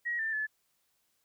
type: tone with pitch steps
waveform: sine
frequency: 1901 / 1784 / 1728 Hz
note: A#6 / A6 / A6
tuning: +33 / +23 / -32 cents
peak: -30 dBFS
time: 0.05-0.47 s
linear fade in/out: 20 ms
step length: 140 ms
effects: white hiss -75 dBFS RMS until 1.24 s